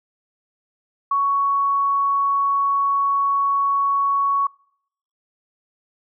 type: tone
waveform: sine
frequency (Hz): 1115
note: C#6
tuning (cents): +10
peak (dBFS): -16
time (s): 1.11-4.47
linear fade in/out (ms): 5
effects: noise-tail reverb RT60 0.7 s tail -26 dB re dry